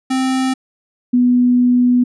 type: tone pair in turn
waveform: square / sine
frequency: 261.2 / 246.6 Hz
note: C4 / B3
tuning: -3 / -2 cents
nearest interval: minor second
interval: 99 cents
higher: first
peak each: -15 / -9 dBFS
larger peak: second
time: 0.1-0.54 / 1.13-2.04 s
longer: second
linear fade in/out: 10 ms
effects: resampled to 24000 Hz